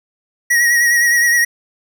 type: tone with vibrato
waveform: square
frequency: 1900 Hz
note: A#6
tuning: 33 cents sharp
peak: -11 dBFS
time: 0.5-1.45 s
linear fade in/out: 10 ms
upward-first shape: sine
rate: 9.7 Hz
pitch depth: 38 cents each way
effects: none